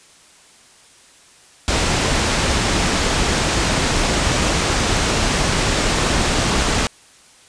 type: low-pass noise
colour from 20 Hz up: pink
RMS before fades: -18 dBFS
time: 1.68-6.87 s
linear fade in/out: 0 ms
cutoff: 8500 Hz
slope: 24 dB/octave
effects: white hiss -48 dBFS RMS until 7.48 s + resampled to 22050 Hz